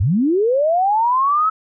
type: linear sweep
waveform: sine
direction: up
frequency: 77.6 to 1307 Hz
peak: -13 dBFS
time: 0-1.5 s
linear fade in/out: 10 ms
effects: none